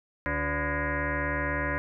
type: tone with frequency modulation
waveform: sine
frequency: 794 Hz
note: G5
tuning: 22 cents sharp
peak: -26 dBFS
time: 0.26-1.78 s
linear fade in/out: 0 ms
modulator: 216 Hz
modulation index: 5.5
effects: none